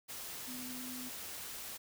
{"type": "tone in noise", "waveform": "sine", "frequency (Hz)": 251.7, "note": "B3", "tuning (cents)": 33, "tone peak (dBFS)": -45, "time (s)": [0.47, 1.1], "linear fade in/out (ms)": 20, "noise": "white", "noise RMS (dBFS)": -45, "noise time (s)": [0.08, 1.78], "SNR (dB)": -3, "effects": []}